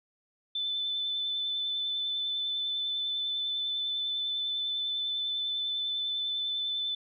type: tone with vibrato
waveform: sine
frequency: 3520 Hz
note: A7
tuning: in tune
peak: -29 dBFS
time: 0.55-6.95 s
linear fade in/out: 5 ms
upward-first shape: sine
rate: 10 Hz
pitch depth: 12 cents each way
effects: none